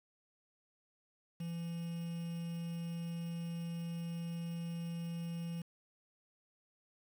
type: tone with quantisation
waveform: triangle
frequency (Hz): 168.4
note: E3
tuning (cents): +37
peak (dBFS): -36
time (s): 1.4-5.62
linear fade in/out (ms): 5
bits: 9
effects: none